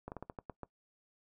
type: slowing click train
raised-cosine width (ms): 1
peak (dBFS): -28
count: 8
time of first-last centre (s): 0.08-0.633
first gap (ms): 39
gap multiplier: 1.23
effects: noise-tail reverb RT60 0.1 s tail -20 dB re dry